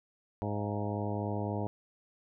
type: harmonic tone with a mistuned harmonic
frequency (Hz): 103.7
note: G#2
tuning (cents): -2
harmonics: 1 / 2 / 3 / 4 / 5 / 6 / 7 / 8 / 9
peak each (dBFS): -35 / -38 / -40 / -41 / -42 / -43 / -43 / -44 / -45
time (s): 0.42-1.67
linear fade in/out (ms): 0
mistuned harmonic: 7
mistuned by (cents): -57
effects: none